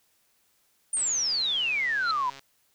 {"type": "exponential sweep", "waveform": "sine", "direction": "down", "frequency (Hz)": [9180, 955], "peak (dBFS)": -24, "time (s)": [0.93, 2.3], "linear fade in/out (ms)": 5}
{"type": "click train", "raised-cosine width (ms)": 0.2, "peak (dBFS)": -27, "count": 196, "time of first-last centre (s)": [0.97, 2.393], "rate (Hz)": 137}
{"type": "tone with exponential growth", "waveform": "sine", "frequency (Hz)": 4100, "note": "C8", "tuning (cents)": -36, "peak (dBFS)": -23, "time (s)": [1.98, 2.11], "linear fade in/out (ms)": 1, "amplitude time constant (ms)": 28}
{"effects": ["white hiss -68 dBFS RMS until 2.74 s"]}